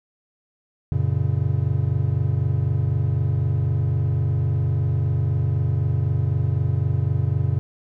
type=chord; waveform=triangle; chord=F# major; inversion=none; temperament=equal with one note detuned; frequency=92.5 / 116.54 / 140.44 Hz; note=F#2 / A#2 / C#3; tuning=0 / 0 / +23 cents; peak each=-21 dBFS; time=0.92-7.59 s; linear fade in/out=0 ms; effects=none